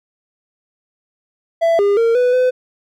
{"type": "tone with pitch steps", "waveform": "triangle", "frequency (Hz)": [666, 404.2, 460, 495.6, 506], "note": ["E5", "G#4", "A#4", "B4", "B4"], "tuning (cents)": [18, -47, -23, 6, 42], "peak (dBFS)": -9, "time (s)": [1.61, 2.51], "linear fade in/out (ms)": 20, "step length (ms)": 180, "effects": []}